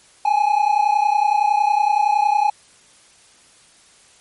triangle tone pair together, 818 / 848.8 Hz, G#5 / G#5, -26 / +38 cents, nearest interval minor second, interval 64 cents, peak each -15 dBFS, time 0.25-2.5 s, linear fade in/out 5 ms, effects white hiss -51 dBFS RMS until 4.2 s + MP3 48 kbps

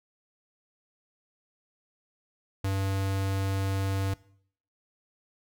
square tone, 97.1 Hz, G2, 16 cents flat, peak -27 dBFS, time 2.64-4.14 s, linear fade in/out 5 ms, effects noise-tail reverb RT60 0.6 s tail -20 dB re dry

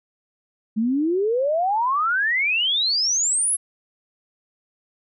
sine exponential sweep, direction up, 210 to 11175 Hz, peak -18 dBFS, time 0.76-3.57 s, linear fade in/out 20 ms, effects none

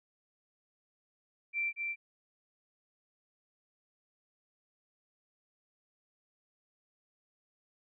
sine tone with echo, 2349 Hz, D7, in tune, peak -30 dBFS, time 1.53-1.73 s, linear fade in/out 50 ms, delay 230 ms, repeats 1, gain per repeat -3 dB, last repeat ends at 1.96 s, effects none

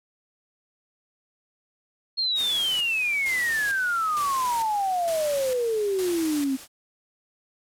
sine exponential sweep, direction down, 4303 to 260 Hz, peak -22 dBFS, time 2.17-6.57 s, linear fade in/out 20 ms
white noise with tremolo, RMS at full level -34 dBFS, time 2.35-6.68 s, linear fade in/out 50 ms, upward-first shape square, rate 1.1 Hz, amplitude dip 60%
effects low-pass 12000 Hz 12 dB/octave

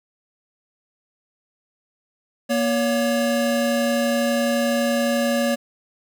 square tone pair together, 237.6 / 565 Hz, A#3 / C#5, +33 / +33 cents, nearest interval octave + minor third, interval 1500 cents, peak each -22 dBFS, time 2.49-5.56 s, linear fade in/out 20 ms, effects none

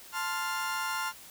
35% pulse chord, F major, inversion first, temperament equal, 880 / 1046.5 / 1396.9 Hz, A5 / C6 / F6, 0 / 0 / 0 cents, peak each -35 / -34 / -32 dBFS, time 0.12-1.13 s, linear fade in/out 50 ms, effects white hiss -50 dBFS RMS until 1.3 s

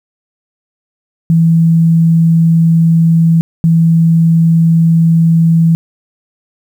sine tone pair in turn, 164.81 / 164.81 Hz, E3 / E3, 0 / 0 cents, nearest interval unison, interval 0 cents, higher neither, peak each -5 dBFS, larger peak neither, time 1.3-3.41 / 3.64-5.75 s, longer neither, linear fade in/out 0 ms, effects 7-bit

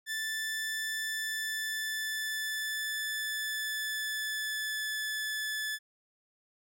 sawtooth tone with pitch glide, 1760 to 1731.8 Hz, A6 to A6, 0 to -28 cents, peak -29 dBFS, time 0.06-5.79 s, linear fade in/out 50 ms, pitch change -28 cents, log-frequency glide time 1.05-4.88 s, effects none

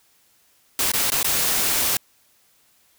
white noise with dropouts, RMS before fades -21 dBFS, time 0.79-1.97 s, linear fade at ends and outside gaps 2 ms, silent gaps 0.918-0.936 / 1.102-1.119 / 1.23-1.244 s, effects white hiss -60 dBFS RMS until 2.98 s

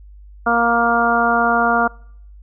harmonic tone, 234.5 Hz, A#3, 11 cents sharp, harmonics 1 / 2 / 3 / 4 / 5 / 6, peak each -22 / -23 / -18 / -23 / -20 / -18 dBFS, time 0.46-1.88 s, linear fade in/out 10 ms, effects noise-tail reverb RT60 0.7 s tail -26 dB re dry + added 50 Hz sine -38 dBFS peak until 2.42 s

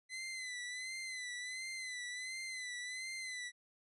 sawtooth tone with vibrato, 2023 Hz, B6, 41 cents sharp, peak -38 dBFS, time 0.09-3.52 s, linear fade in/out 50 ms, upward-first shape sine, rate 1.4 Hz, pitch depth 58 cents each way, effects resampled to 24000 Hz

